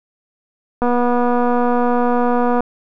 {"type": "click train", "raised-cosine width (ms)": 1, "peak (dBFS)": -5, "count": 435, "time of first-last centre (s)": [0.82, 2.606], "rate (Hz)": 243, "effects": []}